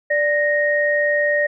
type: tone pair together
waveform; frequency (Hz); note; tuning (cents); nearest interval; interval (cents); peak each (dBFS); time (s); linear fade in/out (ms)
sine; 587.9 / 1864.7; D5 / A#6; +2 / 0; octave + minor sixth; 1998; -18; 0.1-1.47; 10
effects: none